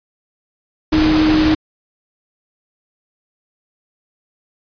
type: tone in noise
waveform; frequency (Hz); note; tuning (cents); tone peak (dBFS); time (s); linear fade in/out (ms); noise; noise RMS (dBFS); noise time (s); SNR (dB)
sine; 311.1; D#4; 0; -11; 0.92-1.55; 10; pink; -19; 0.92-1.55; +5
effects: resampled to 11025 Hz